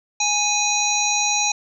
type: harmonic tone with a mistuned harmonic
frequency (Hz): 830.6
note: G#5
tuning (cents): 0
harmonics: 1 / 3 / 5 / 7 / 8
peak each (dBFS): -24 / -24 / -24 / -24 / -24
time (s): 0.2-1.52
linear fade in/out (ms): 5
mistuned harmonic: 5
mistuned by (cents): -72
effects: none